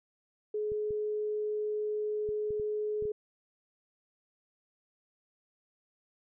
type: tone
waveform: sine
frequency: 423.4 Hz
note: G#4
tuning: 33 cents sharp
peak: -30 dBFS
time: 0.54-3.12 s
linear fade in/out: 5 ms
type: clicks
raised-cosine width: 5 ms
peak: -34 dBFS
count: 7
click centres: 0.719 / 0.907 / 2.29 / 2.506 / 2.598 / 3.024 / 3.054 s
effects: none